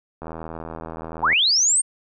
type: click train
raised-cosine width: 1 ms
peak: -19 dBFS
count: 91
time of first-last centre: 0.22-1.328 s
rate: 81.2 Hz
type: linear sweep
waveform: sine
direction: up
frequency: 693 to 8810 Hz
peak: -15 dBFS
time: 1.22-1.82 s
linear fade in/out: 20 ms
effects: none